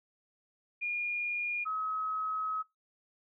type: tone pair in turn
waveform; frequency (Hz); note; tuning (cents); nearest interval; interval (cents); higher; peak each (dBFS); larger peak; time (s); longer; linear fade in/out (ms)
sine; 2426 / 1277.7; D#7 / D#6; -44 / +46; major seventh; 1110; first; -31 / -31; neither; 0.81-1.65 / 1.65-2.63; second; 20
effects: noise-tail reverb RT60 0.2 s tail -24 dB re dry